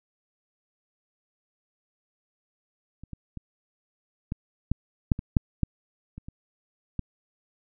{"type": "clicks", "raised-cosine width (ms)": 5, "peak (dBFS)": [-30, -25, -24, -17, -12, -7, -20, -6, -10, -27, -27, -16], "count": 12, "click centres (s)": [3.036, 3.133, 3.373, 4.321, 4.716, 5.118, 5.191, 5.368, 5.633, 6.18, 6.285, 6.993], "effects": []}